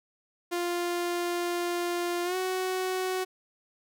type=tone with pitch glide; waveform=sawtooth; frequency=349.2 to 372.1 Hz; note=F4 to F#4; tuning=0 to +10 cents; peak=-24 dBFS; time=0.51-3.25 s; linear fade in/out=20 ms; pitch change=+110 cents; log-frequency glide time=2.24-2.36 s; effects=none